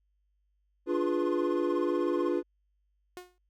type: chord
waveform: triangle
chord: D diminished seventh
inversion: none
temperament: equal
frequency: 293.7 / 349.2 / 415.3 / 493.9 Hz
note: D4 / F4 / Ab4 / Cb5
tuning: 0 / 0 / 0 / 0 cents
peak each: -30 / -27 / -33 / -32 dBFS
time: 0.86-2.43 s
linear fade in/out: 50 ms
type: tone with tremolo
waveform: triangle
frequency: 1066 Hz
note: C6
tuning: 32 cents sharp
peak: -32 dBFS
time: 0.88-2.34 s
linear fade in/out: 50 ms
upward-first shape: triangle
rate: 16 Hz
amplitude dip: 100%
type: tone with exponential decay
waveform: sawtooth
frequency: 360.5 Hz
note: F#4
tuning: 45 cents flat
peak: -34 dBFS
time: 3.17-3.38 s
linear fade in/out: 0 ms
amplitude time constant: 45 ms
effects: added 50 Hz sine -70 dBFS peak until 3.49 s